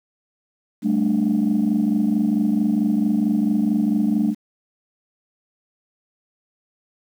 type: chord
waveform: sine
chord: G suspended second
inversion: none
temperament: just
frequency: 196 / 220.5 / 294 Hz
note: G3 / A3 / D4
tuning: 0 / +4 / +2 cents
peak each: -21 / -18 / -21 dBFS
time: 0.82-4.35 s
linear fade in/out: 50 ms
effects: tanh soft clip ceiling -11 dBFS + 8-bit